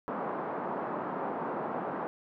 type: band-pass noise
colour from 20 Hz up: white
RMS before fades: -35 dBFS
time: 0.08-2.07 s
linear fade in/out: 0 ms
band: 170 to 1100 Hz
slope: 24 dB/octave
effects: none